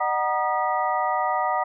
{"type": "tone cluster", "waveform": "sine", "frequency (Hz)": [607, 747, 947, 1229, 1949], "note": ["D#5", "F#5", "A#5", "D#6", "B6"], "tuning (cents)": [-43, 16, 27, -22, -23], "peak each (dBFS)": [-30, -25, -26, -27, -33], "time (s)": [0, 1.64], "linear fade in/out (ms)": 10, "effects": []}